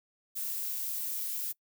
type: noise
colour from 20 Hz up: violet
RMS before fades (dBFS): -35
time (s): 0.35-1.53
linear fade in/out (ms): 20
effects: noise-tail reverb RT60 0.1 s tail -24 dB re dry